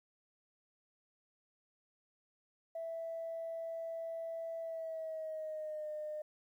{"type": "tone with pitch glide", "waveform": "sine", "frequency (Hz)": [659.3, 608.1], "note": ["E5", "D#5"], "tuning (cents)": [0, -40], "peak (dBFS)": -38, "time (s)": [2.75, 6.22], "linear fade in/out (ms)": 5, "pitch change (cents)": -140, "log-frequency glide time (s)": [4.61, 5.88], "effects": ["tanh soft clip ceiling -34 dBFS", "12-bit"]}